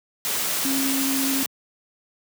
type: tone in noise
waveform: sine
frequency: 270.4 Hz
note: C#4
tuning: 43 cents flat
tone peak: -23 dBFS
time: 0.65-1.43 s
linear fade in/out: 0 ms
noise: white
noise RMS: -25 dBFS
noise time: 0.25-1.46 s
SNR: -1 dB
effects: high-pass 150 Hz 12 dB/octave